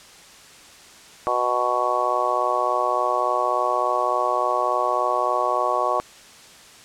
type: harmonic tone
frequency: 123.47 Hz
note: B2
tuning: in tune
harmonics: 3 / 4 / 5 / 6 / 7 / 8 / 9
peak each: -31 / -29 / -25 / -27 / -29 / -30 / -23 dBFS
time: 1.27-6 s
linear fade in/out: 0 ms
effects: white hiss -46 dBFS RMS until 6.84 s + low-pass 8000 Hz 12 dB/octave